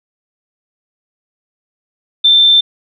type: tone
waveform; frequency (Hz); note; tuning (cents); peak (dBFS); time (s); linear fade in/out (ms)
sine; 3561; A7; +20; -5; 2.24-2.61; 10
effects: none